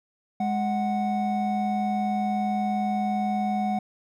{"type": "tone pair together", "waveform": "triangle", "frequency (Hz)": [207.7, 740.2], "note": ["G#3", "F#5"], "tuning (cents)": [0, 0], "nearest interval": "octave + minor seventh", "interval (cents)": 2200, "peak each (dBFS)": -24, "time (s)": [0.4, 3.79], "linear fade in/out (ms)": 5, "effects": []}